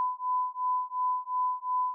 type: beating tone pair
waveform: sine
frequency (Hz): 1002 / 1004.8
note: B5 / B5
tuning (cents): +25 / +30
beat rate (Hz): 2.8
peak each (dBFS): -30 / -30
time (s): 0-1.94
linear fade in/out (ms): 0
effects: none